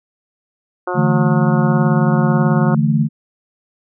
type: harmonic tone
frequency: 180.3 Hz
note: F#3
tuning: 45 cents flat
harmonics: 2 / 3 / 4 / 5 / 6 / 7 / 8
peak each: -23 / -25 / -26 / -27 / -28 / -28 / -29 dBFS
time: 0.87-2.75 s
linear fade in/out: 5 ms
type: chord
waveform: sine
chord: D suspended second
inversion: none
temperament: just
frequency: 146.83 / 165.19 / 220.2 Hz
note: D3 / E3 / A3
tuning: 0 / +4 / +2 cents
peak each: -15 / -18 / -16 dBFS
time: 0.94-3.09 s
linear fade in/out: 50 ms
effects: none